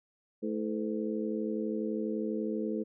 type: harmonic tone with a mistuned harmonic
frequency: 108.5 Hz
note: A2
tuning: 24 cents flat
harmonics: 2 / 3 / 4 / 5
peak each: -34 / -36 / -36 / -40 dBFS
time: 0.42-2.84 s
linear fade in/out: 20 ms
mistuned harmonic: 5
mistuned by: -120 cents
effects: none